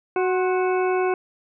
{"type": "harmonic tone with a mistuned harmonic", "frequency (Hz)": 370, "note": "F#4", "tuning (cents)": 0, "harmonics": [1, 2, 3, 4, 6, 7], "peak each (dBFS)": [-20, -26, -30, -32, -36, -37], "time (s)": [0.16, 1.14], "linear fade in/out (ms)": 2, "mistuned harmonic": 3, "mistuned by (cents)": -64, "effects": []}